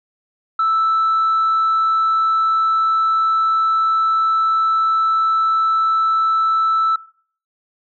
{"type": "tone", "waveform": "sine", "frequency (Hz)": 1318.5, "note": "E6", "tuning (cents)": 0, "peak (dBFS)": -12, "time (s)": [0.59, 6.96], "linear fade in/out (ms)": 5, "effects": ["noise-tail reverb RT60 0.5 s tail -21 dB re dry", "tanh soft clip ceiling -11 dBFS"]}